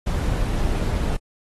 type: noise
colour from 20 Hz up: brown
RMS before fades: -22 dBFS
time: 0.06-1.17 s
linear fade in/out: 10 ms
effects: AAC 32 kbps